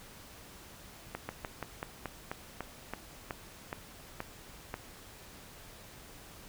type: slowing click train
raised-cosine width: 0.5 ms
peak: -21 dBFS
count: 13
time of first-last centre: 1.15-4.741 s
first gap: 140 ms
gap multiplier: 1.13
effects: pink hiss -52 dBFS RMS until 6.48 s